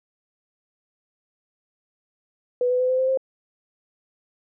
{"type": "tone with pitch steps", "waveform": "sine", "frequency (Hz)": [493.9, 500.5, 507.2, 514, 520.9, 527.8], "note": ["B4", "B4", "B4", "C5", "C5", "C5"], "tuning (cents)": [0, 23, 46, -31, -8, 15], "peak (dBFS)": -18, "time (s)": [2.61, 3.174], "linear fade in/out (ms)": 2, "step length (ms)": 94, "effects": []}